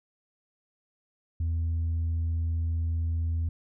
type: tone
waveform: sine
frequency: 82.41 Hz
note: E2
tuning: in tune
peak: -23 dBFS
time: 1.4-3.49 s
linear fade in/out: 5 ms
effects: tanh soft clip ceiling -24 dBFS